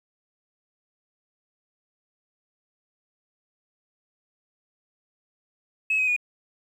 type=tone with pitch steps; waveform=sine; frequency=2576 / 2527 / 2453 Hz; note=E7 / D#7 / D#7; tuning=-41 / +26 / -25 cents; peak=-19 dBFS; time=5.9-6.164 s; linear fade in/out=5 ms; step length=88 ms; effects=tanh soft clip ceiling -16 dBFS + 9-bit